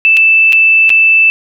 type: tone with dropouts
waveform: sine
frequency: 2642 Hz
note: E7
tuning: 3 cents sharp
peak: -4 dBFS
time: 0.05-1.3 s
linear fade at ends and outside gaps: 0 ms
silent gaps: 0.168-0.171 / 0.524-0.53 / 0.894-0.902 s
effects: none